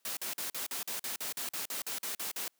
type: noise bursts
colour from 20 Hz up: white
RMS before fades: -37 dBFS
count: 15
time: 0.05-2.48 s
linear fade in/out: 2 ms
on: 120 ms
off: 45 ms
effects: white hiss -75 dBFS RMS until 2.59 s + high-pass 200 Hz 12 dB/octave